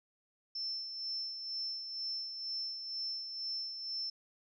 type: tone with tremolo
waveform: sine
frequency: 5330 Hz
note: E8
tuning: 18 cents sharp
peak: -35 dBFS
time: 0.55-4.1 s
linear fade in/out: 5 ms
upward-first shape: sine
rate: 2.1 Hz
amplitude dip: 50%
effects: none